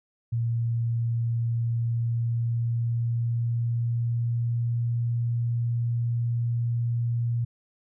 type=tone with pitch glide; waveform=sine; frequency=116.54 to 118.17 Hz; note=A#2 to A#2; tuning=0 to +24 cents; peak=-23 dBFS; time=0.32-7.45 s; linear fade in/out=10 ms; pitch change=+24 cents; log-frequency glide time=1.56-4.87 s; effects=none